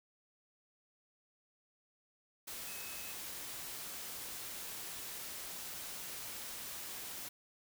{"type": "tone in noise", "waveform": "sine", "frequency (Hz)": 2573, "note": "E7", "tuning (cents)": -43, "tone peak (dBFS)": -52, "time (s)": [2.67, 3.13], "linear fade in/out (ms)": 10, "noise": "white", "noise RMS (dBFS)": -45, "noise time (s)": [2.47, 7.29], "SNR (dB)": -10, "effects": []}